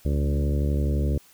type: harmonic tone with a mistuned harmonic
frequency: 72 Hz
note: D2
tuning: 34 cents flat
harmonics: 1 / 2 / 3 / 4 / 5 / 6 / 7 / 8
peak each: -22 / -28 / -32 / -34 / -36 / -38 / -39 / -40 dBFS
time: 0.05-1.18 s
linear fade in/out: 5 ms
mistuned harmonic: 2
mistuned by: -19 cents
effects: white hiss -55 dBFS RMS until 1.33 s